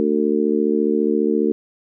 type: harmonic tone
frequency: 74.7 Hz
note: D2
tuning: 30 cents sharp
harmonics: 3 / 4 / 5 / 6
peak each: -21 / -21 / -21 / -21 dBFS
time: 0-1.52 s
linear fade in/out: 0 ms
effects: none